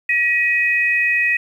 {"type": "tone pair together", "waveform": "sine", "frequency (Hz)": [1915, 2512], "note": ["A#6", "D#7"], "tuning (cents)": [46, 16], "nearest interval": "perfect fourth", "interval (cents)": 470, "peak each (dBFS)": -17, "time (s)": [0.09, 1.37], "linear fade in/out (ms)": 5, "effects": ["8-bit"]}